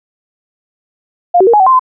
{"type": "tone with pitch steps", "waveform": "sine", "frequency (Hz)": [703, 379.7, 466.7, 837, 758, 1046, 1025], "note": ["F5", "F#4", "A#4", "G#5", "F#5", "C6", "C6"], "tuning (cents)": [11, 45, 2, 13, 42, -1, -36], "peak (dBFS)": -4, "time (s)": [1.34, 1.795], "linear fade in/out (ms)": 10, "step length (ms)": 65, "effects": []}